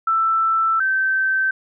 sine tone pair in turn, 1328 / 1548.4 Hz, E6 / G6, +12 / -22 cents, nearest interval minor third, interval 266 cents, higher second, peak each -15 / -16 dBFS, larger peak first, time 0.07-0.8 / 0.8-1.51 s, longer first, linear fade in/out 5 ms, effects none

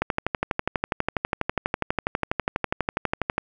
click train, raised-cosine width 0.5 ms, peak -7 dBFS, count 42, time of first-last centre 0.02-3.381 s, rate 12.2 Hz, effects none

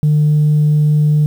sine tone, 150.4 Hz, D3, 42 cents sharp, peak -7 dBFS, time 0.03-1.26 s, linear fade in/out 0 ms, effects tanh soft clip ceiling -6 dBFS + 7-bit

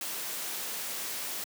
white noise, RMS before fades -36 dBFS, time 0.01-1.44 s, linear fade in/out 2 ms, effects high-pass 200 Hz 12 dB/octave

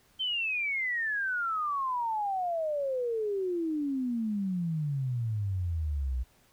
sine exponential sweep, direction down, 3136 to 60 Hz, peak -28 dBFS, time 0.19-6.24 s, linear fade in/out 20 ms, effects pink hiss -64 dBFS RMS until 6.52 s

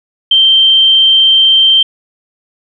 sine tone, 3136 Hz, G7, in tune, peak -4 dBFS, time 0.31-1.83 s, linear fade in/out 5 ms, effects none

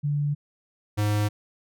sine / square tone pair in turn, 145.6 / 104.63 Hz, D3 / G#2, -15 / +13 cents, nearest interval tritone, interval 572 cents, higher first, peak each -22 dBFS, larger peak neither, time 0.03-0.35 / 0.97-1.29 s, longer neither, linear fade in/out 20 ms, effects none

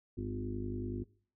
harmonic tone with a mistuned harmonic, 50.6 Hz, G#1, 44 cents flat, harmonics 1 / 2 / 4 / 5 / 6 / 7 / 8, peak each -43 / -40 / -48 / -41 / -52 / -42 / -52 dBFS, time 0.17-1.04 s, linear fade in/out 10 ms, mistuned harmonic 4, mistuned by -20 cents, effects noise-tail reverb RT60 0.5 s tail -22 dB re dry

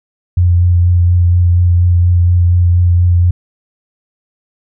sine tone with vibrato, 88 Hz, F2, 14 cents sharp, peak -6 dBFS, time 0.37-3.31 s, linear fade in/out 5 ms, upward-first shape sine, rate 4.2 Hz, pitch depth 17 cents each way, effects none

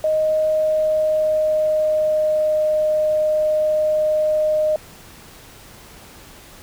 sine tone with pitch glide, 622.3 to 615.2 Hz, D#5 to D#5, 0 to -20 cents, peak -15 dBFS, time 0.04-4.76 s, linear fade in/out 2 ms, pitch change -20 cents, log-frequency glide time 0.53-2.63 s, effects pink hiss -43 dBFS RMS until 6.62 s

